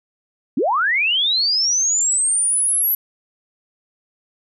sine linear sweep, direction up, 207.7 to 11840 Hz, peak -15 dBFS, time 0.57-2.95 s, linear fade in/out 5 ms, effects none

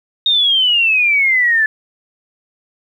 sine exponential sweep, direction down, 3727 to 1725 Hz, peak -10 dBFS, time 0.26-1.66 s, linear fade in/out 2 ms, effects 8-bit

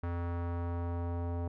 square tone with low-pass filter sweep, 86.2 Hz, F2, 22 cents flat, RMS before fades -35 dBFS, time 0.03-1.48 s, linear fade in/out 5 ms, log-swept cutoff 1400 to 780 Hz, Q 1.4, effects none

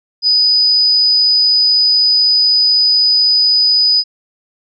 sine tone, 4978 Hz, D#8, in tune, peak -8 dBFS, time 0.22-4.04 s, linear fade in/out 50 ms, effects none

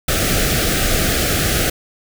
pink band-stop noise, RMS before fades -17 dBFS, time 0.08-1.7 s, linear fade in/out 5 ms, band 780 to 1200 Hz, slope 96 dB/octave, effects none

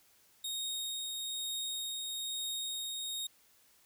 sawtooth tone with tremolo, 3729 Hz, A#7, in tune, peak -32 dBFS, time 0.44-3.27 s, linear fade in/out 5 ms, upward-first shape triangle, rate 1.1 Hz, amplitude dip 25%, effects white hiss -66 dBFS RMS until 3.85 s

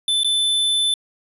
square tone with dropouts, 3520 Hz, A7, in tune, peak -17 dBFS, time 0.08-0.94 s, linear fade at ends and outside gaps 2 ms, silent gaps 0.234-0.245 s, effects resampled to 32000 Hz

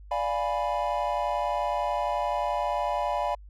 triangle chord, D diminished seventh, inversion none, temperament equal, 587.3 / 698.5 / 830.6 / 987.8 Hz, D5 / F5 / Ab5 / Cb6, 0 / 0 / 0 / 0 cents, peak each -29 dBFS, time 0.11-3.35 s, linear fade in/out 5 ms, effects added 50 Hz sine -44 dBFS peak until 3.49 s

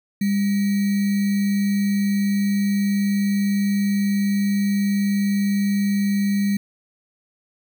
sine tone with sample-and-hold, 200.5 Hz, G3, 39 cents sharp, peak -17 dBFS, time 0.21-6.57 s, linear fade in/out 5 ms, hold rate 2100 Hz, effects none

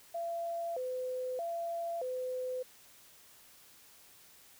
sine tone with vibrato, 587 Hz, D5, 1 cent flat, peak -34 dBFS, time 0.14-2.63 s, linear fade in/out 10 ms, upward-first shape square, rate 0.8 Hz, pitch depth 250 cents each way, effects white hiss -59 dBFS RMS until 4.59 s

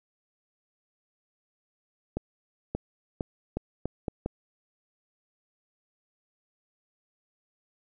accelerating click train, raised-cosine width 2 ms, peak -16 dBFS, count 7, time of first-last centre 2.17-4.261 s, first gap 580 ms, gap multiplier 0.79, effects none

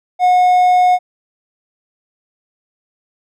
triangle tone, 726 Hz, F#5, 33 cents flat, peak -6 dBFS, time 0.19-0.99 s, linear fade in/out 50 ms, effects none

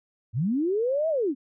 sine linear two-way sweep, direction up then down, 97.7 to 660 to 241.5 Hz, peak -22 dBFS, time 0.33-1.35 s, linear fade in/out 50 ms, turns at 1.09 s, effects none

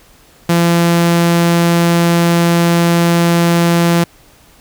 sawtooth tone, 170.4 Hz, F3, 42 cents flat, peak -5 dBFS, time 0.49-4.04 s, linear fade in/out 5 ms, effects pink hiss -46 dBFS RMS until 4.6 s

